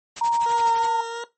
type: noise with tremolo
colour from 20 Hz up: white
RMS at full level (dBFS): -33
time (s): 0.16-0.9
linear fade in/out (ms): 5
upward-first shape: sine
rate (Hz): 12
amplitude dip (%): 100
type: tone with pitch glide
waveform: sine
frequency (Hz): 934 to 910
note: A#5 to A#5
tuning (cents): +3 to -42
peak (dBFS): -18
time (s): 0.21-1.01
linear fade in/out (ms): 5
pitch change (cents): -45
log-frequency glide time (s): 0.5-0.89
type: tone with vibrato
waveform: 20% pulse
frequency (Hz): 466.2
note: A#4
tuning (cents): 0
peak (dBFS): -24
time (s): 0.46-1.24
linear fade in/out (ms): 2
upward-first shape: triangle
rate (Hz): 2.9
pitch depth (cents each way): 23
effects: noise-tail reverb RT60 0.2 s tail -17 dB re dry + MP3 32 kbps